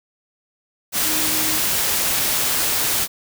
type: tone in noise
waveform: sine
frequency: 311.1 Hz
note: D#4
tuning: in tune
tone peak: -30 dBFS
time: 1.02-1.61 s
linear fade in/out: 50 ms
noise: white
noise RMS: -20 dBFS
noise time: 0.92-3.08 s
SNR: -13 dB
effects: none